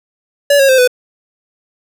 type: tone with pitch steps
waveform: square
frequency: 571 / 545.8 / 521.8 / 498.8 Hz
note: D5 / C#5 / C5 / B4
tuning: -49 / -27 / -5 / +17 cents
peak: -7 dBFS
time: 0.5-0.876 s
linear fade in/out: 5 ms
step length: 94 ms
effects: none